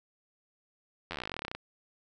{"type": "slowing click train", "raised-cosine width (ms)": 0.3, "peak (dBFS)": -20, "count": 22, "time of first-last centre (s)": [1.11, 1.55], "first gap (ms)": 11, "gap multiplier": 1.06, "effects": []}